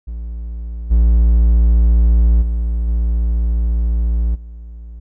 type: tone with level steps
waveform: triangle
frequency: 57.2 Hz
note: A#1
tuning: 32 cents flat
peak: -21 / -6 / -13 / -11 / -28 dBFS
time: 0.07-5 s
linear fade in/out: 10 ms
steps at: 0.9 / 2.41 / 2.87 / 4.34 s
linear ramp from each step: 20 ms
effects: none